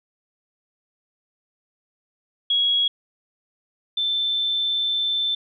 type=tone pair in turn; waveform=sine; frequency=3322 / 3541 Hz; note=G#7 / A7; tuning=0 / +10 cents; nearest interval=minor second; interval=110 cents; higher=second; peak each=-17 / -20 dBFS; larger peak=first; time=2.5-2.88 / 3.97-5.35 s; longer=second; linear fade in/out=5 ms; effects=none